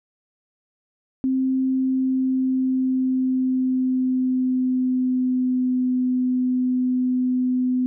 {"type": "tone with pitch glide", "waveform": "sine", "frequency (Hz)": [262, 252.8], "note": ["C4", "B3"], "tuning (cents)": [2, 41], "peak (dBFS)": -18, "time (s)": [1.24, 7.86], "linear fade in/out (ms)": 0, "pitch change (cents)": -61, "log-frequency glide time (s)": [1.64, 5.96], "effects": []}